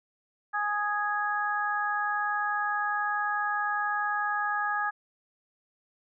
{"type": "harmonic tone", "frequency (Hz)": 415.3, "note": "G#4", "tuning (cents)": 0, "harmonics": [2, 3, 4], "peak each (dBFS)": [-31, -31, -30], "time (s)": [0.53, 4.91], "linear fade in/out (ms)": 20, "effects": []}